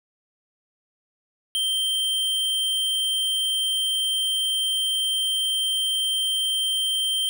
square tone, 3139 Hz, G7, 2 cents sharp, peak -22 dBFS, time 1.55-7.29 s, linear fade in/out 0 ms, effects none

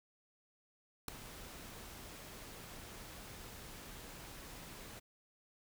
pink noise with ADSR envelope, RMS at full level -34 dBFS, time 1.08-5 s, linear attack 4 ms, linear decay 3 ms, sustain -17 dB, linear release 16 ms, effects none

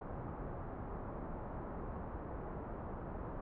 pink low-pass noise, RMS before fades -44 dBFS, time 0.01-3.41 s, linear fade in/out 5 ms, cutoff 1200 Hz, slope 24 dB/octave, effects none

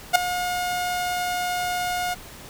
sawtooth tone with ADSR envelope, 718 Hz, F5, 48 cents sharp, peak -6 dBFS, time 0.13-2.15 s, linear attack 25 ms, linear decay 5 ms, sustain -14 dB, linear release 21 ms, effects pink hiss -42 dBFS RMS until 2.49 s

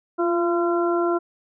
harmonic tone with a mistuned harmonic, 341.4 Hz, F4, 39 cents flat, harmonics 1 / 2 / 3 / 4, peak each -20 / -26 / -30 / -28 dBFS, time 0.18-1.19 s, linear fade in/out 20 ms, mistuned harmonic 1, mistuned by +27 cents, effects none

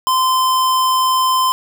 square tone, 1033 Hz, C6, 22 cents flat, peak -13 dBFS, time 0.07-1.52 s, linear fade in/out 0 ms, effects none

